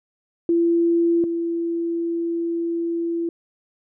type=tone pair in turn; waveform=sine; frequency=338.5 / 336.9 Hz; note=E4 / E4; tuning=+46 / +38 cents; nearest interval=unison; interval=8 cents; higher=first; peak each=-15 / -21 dBFS; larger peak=first; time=0.49-1.24 / 1.24-3.29 s; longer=second; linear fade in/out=2 ms; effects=none